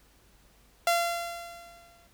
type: tone with exponential decay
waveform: sawtooth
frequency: 686 Hz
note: F5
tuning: 31 cents flat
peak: -17 dBFS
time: 0.87-2.07 s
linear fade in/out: 2 ms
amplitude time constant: 260 ms
effects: added 50 Hz sine -62 dBFS peak until 2.13 s + pink hiss -62 dBFS RMS until 2.13 s